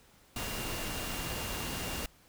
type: tone in noise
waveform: sine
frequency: 2794 Hz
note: F7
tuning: in tune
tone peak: -45 dBFS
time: 0.36-2.06 s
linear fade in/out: 2 ms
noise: pink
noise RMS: -37 dBFS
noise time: 0.36-2.06 s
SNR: -11 dB
effects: pink hiss -62 dBFS RMS until 2.28 s